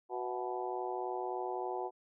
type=harmonic tone with a mistuned harmonic; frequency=123.47 Hz; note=B2; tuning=in tune; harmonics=3 / 4 / 5 / 6 / 7 / 8; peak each=-39 / -44 / -46 / -40 / -42 / -47 dBFS; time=0.09-1.91 s; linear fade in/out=50 ms; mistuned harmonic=5; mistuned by=+86 cents; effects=none